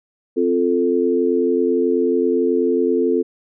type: chord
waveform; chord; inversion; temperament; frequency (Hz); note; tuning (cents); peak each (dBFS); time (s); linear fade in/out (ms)
sine; F major; second; equal; 261.6 / 349.2 / 440; C4 / F4 / A4; 0 / 0 / 0; -20 / -19 / -18; 0.36-3.23; 20
effects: none